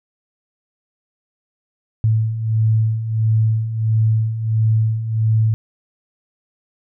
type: beating tone pair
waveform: sine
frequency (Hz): 109.4 / 110.9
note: A2 / A2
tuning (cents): -9 / +14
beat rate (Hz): 1.5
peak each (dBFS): -21 / -15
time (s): 2.04-5.54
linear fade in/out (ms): 0
effects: none